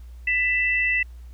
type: tone pair together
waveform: sine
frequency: 1989 / 2655 Hz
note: B6 / E7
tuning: +12 / +12 cents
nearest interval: perfect fourth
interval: 500 cents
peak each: -21 / -23 dBFS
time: 0.27-1.03 s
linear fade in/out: 5 ms
effects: added 60 Hz sine -38 dBFS peak until 1.33 s + pink hiss -61 dBFS RMS until 1.33 s